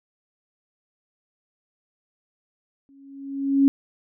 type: tone with exponential growth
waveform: sine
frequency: 275.5 Hz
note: C#4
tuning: 11 cents flat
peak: -11 dBFS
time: 2.89-3.68 s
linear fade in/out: 0 ms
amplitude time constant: 170 ms
effects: none